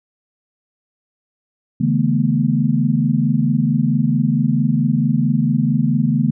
sine tone cluster, 139.7 / 159.7 / 216.8 / 241.3 Hz, C#3 / D#3 / A3 / B3, +14 / +45 / -25 / -40 cents, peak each -19 dBFS, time 1.8-6.31 s, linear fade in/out 10 ms, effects none

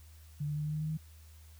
sine tone with pitch steps, 146.83 / 148.45 / 150.09 / 151.74 / 153.42 / 155.11 / 156.82 Hz, D3 / D3 / D3 / D#3 / D#3 / D#3 / D#3, 0 / +19 / +38 / -43 / -24 / -5 / +14 cents, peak -32 dBFS, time 0.4-0.974 s, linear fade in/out 10 ms, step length 82 ms, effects added 78 Hz sine -52 dBFS peak until 1.59 s + white hiss -63 dBFS RMS until 1.59 s

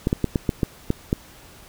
clicks, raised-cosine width 3 ms, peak -6 dBFS, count 8, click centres 0.071 / 0.129 / 0.243 / 0.358 / 0.492 / 0.632 / 0.904 / 1.129 s, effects pink hiss -47 dBFS RMS until 1.68 s

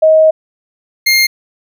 sine / 25% pulse tone pair in turn, 631 / 2122 Hz, D#5 / C7, +24 / +24 cents, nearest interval octave + major sixth, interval 2100 cents, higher second, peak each -4 dBFS, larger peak neither, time 0.02-0.31 / 1.06-1.27 s, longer first, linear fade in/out 10 ms, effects none

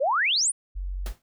sine exponential sweep, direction up, 493.9 to 10230 Hz, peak -20 dBFS, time 0-0.52 s, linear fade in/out 20 ms
sine tone, 46.25 Hz, F#1, in tune, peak -28 dBFS, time 0.75-1.13 s, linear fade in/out 20 ms
pink noise with exponential decay, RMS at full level -35 dBFS, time 1.06-1.22 s, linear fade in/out 2 ms, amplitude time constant 33 ms
effects none

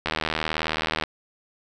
click train, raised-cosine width 0.3 ms, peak -8 dBFS, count 78, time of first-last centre 0.06-1.037 s, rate 78.8 Hz, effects none

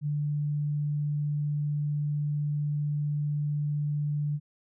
sine tone, 147.4 Hz, D3, 7 cents sharp, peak -26 dBFS, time 0.01-4.4 s, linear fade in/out 50 ms, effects none

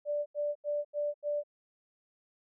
sine tone bursts, 587.3 Hz, D5, in tune, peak -29 dBFS, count 5, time 0.05-1.436 s, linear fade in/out 50 ms, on 210 ms, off 84 ms, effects none

